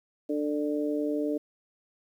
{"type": "harmonic tone", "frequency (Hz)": 148.2, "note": "D3", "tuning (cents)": 16, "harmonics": [2, 3, 4], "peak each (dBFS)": [-28, -32, -34], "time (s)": [0.29, 1.38], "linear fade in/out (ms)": 10, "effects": ["10-bit"]}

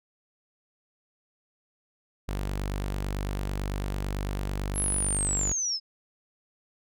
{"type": "tone", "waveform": "sawtooth", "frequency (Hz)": 49, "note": "G1", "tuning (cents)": 0, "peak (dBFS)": -25, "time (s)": [2.28, 5.53], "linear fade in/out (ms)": 10}
{"type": "linear sweep", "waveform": "sine", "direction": "down", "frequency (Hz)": [11175, 5040], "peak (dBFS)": -26, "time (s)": [4.74, 5.8], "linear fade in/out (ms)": 50}
{"effects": []}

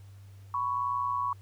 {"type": "tone pair together", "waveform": "sine", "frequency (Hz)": [991.6, 1113], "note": ["B5", "C#6"], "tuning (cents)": [7, 7], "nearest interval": "major second", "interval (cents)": 200, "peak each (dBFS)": [-32, -29], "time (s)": [0.54, 1.33], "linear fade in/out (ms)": 2, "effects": ["added 98 Hz sine -47 dBFS peak until 1.41 s", "pink hiss -64 dBFS RMS until 1.41 s"]}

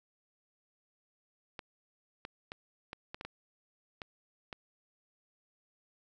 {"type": "clicks", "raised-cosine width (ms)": 0.3, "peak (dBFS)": -25, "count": 9, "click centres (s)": [1.592, 2.251, 2.519, 2.931, 3.145, 3.211, 3.25, 4.018, 4.528], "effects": []}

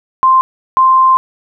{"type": "tone pair in turn", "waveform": "sine", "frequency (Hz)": [1046, 1046], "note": ["C6", "C6"], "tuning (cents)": [-1, -1], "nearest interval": "unison", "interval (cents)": 0, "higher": "neither", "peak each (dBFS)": -5, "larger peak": "neither", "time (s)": [[0.23, 0.41], [0.77, 1.17]], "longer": "second", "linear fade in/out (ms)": 0, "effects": []}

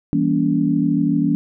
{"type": "chord", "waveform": "sine", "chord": "E diminished seventh", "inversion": "none", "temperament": "just", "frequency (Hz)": [164.81, 197.78, 237.3, 284.8], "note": ["E3", "G3", "Bb3", "Db4"], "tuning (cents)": [0, 16, 31, 47], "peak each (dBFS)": [-21, -23, -21, -18], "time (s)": [0.13, 1.35], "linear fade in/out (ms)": 0, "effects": []}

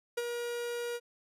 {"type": "tone with ADSR envelope", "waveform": "45% pulse", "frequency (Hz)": 477.2, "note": "A#4", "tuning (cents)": 41, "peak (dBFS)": -29, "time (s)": [0.17, 1], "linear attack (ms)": 9, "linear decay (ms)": 34, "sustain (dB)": -5, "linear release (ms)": 45, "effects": ["resampled to 32000 Hz"]}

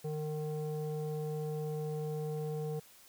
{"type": "tone with low-pass filter", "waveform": "square", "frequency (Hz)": 152.7, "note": "D#3", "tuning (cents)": -32, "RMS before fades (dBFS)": -37, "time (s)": [0.04, 2.8], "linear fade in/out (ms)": 10, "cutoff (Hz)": 570, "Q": 6.5, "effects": ["white hiss -59 dBFS RMS until 3.08 s"]}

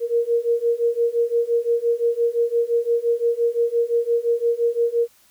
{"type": "beating tone pair", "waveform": "sine", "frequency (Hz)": [466.2, 472], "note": ["A#4", "A#4"], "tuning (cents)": [0, 22], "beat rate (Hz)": 5.8, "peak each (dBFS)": [-21, -20], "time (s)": [0, 5.08], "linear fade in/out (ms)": 50, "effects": ["white hiss -56 dBFS RMS until 5.3 s"]}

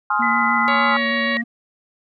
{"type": "chord", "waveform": "sine", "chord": "F minor seventh", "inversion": "first", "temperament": "just", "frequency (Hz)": [838.1, 1047.7, 1257.2, 1396.9], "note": ["Ab5", "C6", "Eb6", "F6"], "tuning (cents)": [16, 2, 18, 0], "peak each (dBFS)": -22, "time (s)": [0.1, 0.97], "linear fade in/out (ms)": 5}
{"type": "tone with vibrato", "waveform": "triangle", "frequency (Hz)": 232.6, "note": "A#3", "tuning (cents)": -4, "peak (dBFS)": -22, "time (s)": [0.19, 1.44], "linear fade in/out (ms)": 10, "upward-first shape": "square", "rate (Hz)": 6.5, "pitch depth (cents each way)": 18}
{"type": "tone with pitch glide", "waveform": "sine", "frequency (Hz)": [2005, 1892.5], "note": ["B6", "A#6"], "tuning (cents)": [26, 26], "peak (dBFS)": -21, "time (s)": [0.22, 1.42], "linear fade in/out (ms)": 10, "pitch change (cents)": -100, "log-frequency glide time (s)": [0.89, 1.02]}
{"type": "harmonic tone", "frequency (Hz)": 560, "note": "C#5", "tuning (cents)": 18, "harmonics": [1, 2, 3, 4, 5, 6, 7, 8], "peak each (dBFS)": [-26, -28, -35, -28, -32, -36, -30, -40], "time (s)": [0.68, 1.37], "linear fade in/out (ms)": 0}
{"effects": []}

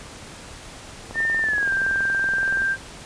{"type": "click train", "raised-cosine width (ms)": 1, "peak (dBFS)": -21, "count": 33, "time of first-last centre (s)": [1.11, 2.619], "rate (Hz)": 21.2}
{"type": "tone with pitch glide", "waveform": "sine", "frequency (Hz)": [1804, 1579.6], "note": ["A6", "G6"], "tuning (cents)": [43, 13], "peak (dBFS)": -19, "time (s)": [1.14, 2.77], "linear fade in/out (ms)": 50, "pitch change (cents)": -230, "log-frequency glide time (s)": [1.41, 1.71]}
{"effects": ["pink hiss -40 dBFS RMS until 3.05 s", "resampled to 22050 Hz"]}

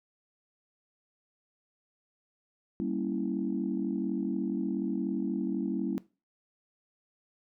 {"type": "chord", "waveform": "sine", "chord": "G diminished seventh", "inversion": "none", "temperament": "equal", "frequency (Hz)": [196, 233.1, 277.2, 329.6], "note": ["G3", "Bb3", "Db4", "Fb4"], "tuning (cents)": [0, 0, 0, 0], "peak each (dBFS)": -34, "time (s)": [2.8, 5.98], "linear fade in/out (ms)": 0, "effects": ["noise-tail reverb RT60 0.3 s tail -19 dB re dry", "tanh soft clip ceiling -19 dBFS"]}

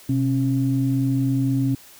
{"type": "tone pair together", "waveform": "sine", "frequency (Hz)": [127.78, 272], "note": ["C3", "C#4"], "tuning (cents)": [-41, -33], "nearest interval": "octave + minor second", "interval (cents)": 1308, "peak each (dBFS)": -20, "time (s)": [0.09, 1.75], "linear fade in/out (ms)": 5, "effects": ["tanh soft clip ceiling -10 dBFS", "white hiss -47 dBFS RMS until 1.99 s"]}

